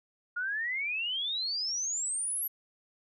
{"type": "exponential sweep", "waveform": "sine", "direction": "up", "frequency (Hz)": [1409, 11930], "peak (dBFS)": -30, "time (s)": [0.36, 2.48], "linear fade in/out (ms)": 10, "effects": []}